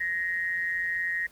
sine tone with amplitude modulation, 1876 Hz, A#6, 11 cents sharp, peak -23 dBFS, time 0-1.27 s, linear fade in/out 10 ms, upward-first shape sine, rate 176 Hz, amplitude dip 70%, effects pink hiss -55 dBFS RMS until 1.31 s + Opus 24 kbps

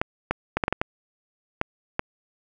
clicks, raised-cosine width 0.5 ms, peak -7 dBFS, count 9, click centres 0.015 / 0.31 / 0.57 / 0.638 / 0.681 / 0.726 / 0.815 / 1.614 / 1.994 s, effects none

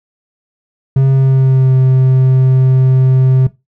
triangle tone with pitch glide, 134.5 to 130.44 Hz, C3 to C3, +48 to -5 cents, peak -4 dBFS, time 0.96-3.47 s, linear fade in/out 5 ms, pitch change -53 cents, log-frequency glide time 1.1-1.75 s, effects noise-tail reverb RT60 0.2 s tail -17 dB re dry

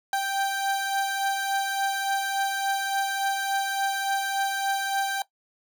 30% pulse beating tone pair, 784 / 787.5 Hz, G5 / G5, 0 / +8 cents, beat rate 3.5 Hz, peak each -23 / -29 dBFS, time 0.13-5.22 s, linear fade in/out 2 ms, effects noise-tail reverb RT60 0.1 s tail -17 dB re dry

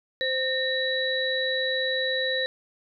sine tone cluster, 520 / 1830 / 3918 Hz, C5 / A#6 / B7, -11 / -32 / -15 cents, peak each -28 dBFS, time 0.21-2.46 s, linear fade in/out 0 ms, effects none

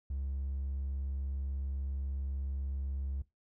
triangle tone, 68.2 Hz, C#2, 28 cents flat, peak -31 dBFS, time 0.1-3.22 s, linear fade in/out 5 ms, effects noise-tail reverb RT60 0.2 s tail -21 dB re dry + tanh soft clip ceiling -28 dBFS

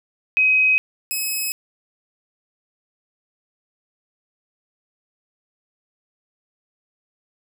sine / 5% pulse tone pair in turn, 2529 / 2560 Hz, D#7 / D#7, +28 / +49 cents, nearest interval unison, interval 21 cents, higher second, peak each -13 dBFS, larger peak neither, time 0.37-0.78 / 1.11-1.52 s, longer neither, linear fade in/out 0 ms, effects none

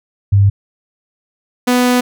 sine / sawtooth tone pair in turn, 99.8 / 247.9 Hz, G2 / B3, +32 / +7 cents, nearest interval octave + major third, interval 1575 cents, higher second, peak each -6 dBFS, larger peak neither, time 0.32-0.5 / 1.67-2.01 s, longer second, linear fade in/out 10 ms, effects none

